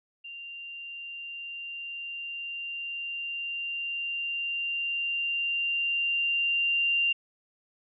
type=tone with level ramp; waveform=sine; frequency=2781 Hz; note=F7; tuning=8 cents flat; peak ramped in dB=-39 to -22 dBFS; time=0.24-7.13 s; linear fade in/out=10 ms; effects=none